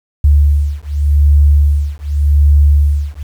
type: beating tone pair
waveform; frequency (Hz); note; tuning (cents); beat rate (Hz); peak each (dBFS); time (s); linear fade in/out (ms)
sine; 72.2 / 73.06; D2 / D2; -29 / -8; 0.86; -10; 0.24-3.23; 5
effects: 7-bit